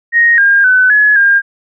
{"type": "tone with pitch steps", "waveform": "sine", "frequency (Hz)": [1869, 1612, 1508, 1695, 1609], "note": ["A#6", "G6", "F#6", "G#6", "G6"], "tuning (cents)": [4, 48, 32, 35, 45], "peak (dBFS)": -5, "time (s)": [0.12, 1.42], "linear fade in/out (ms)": 50, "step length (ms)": 260, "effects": []}